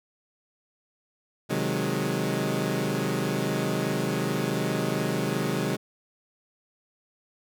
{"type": "chord", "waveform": "20% pulse", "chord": "Ab dominant seventh", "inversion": "first", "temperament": "equal", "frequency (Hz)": [130.81, 155.56, 185, 207.7], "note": ["C3", "Eb3", "Gb3", "Ab3"], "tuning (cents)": [0, 0, 0, 0], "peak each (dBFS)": -26, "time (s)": [1.49, 5.77], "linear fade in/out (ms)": 20, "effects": []}